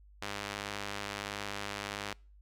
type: tone with band-pass filter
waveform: sawtooth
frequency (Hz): 101.5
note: G#2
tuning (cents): -39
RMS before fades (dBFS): -40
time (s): 0.22-2.13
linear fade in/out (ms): 0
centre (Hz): 2800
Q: 0.53
effects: noise-tail reverb RT60 0.4 s tail -26 dB re dry + added 50 Hz sine -55 dBFS peak until 2.41 s